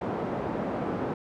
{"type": "band-pass noise", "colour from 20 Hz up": "pink", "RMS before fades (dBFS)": -31, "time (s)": [0.01, 1.14], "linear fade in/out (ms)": 5, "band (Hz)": [190, 810], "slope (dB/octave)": 12, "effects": []}